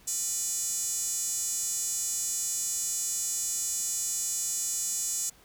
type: tone with high-pass filter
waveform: square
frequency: 270 Hz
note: C#4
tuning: 45 cents flat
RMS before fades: -31 dBFS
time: 0.07-5.3 s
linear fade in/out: 10 ms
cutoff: 7200 Hz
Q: 4.9
effects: pink hiss -58 dBFS RMS until 5.44 s